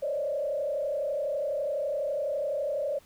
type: tone with frequency modulation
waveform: sine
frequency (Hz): 578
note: D5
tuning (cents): -28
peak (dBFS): -27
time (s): 0.02-2.99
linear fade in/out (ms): 10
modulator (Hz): 32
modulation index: 1.4
effects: pink hiss -59 dBFS RMS until 3.05 s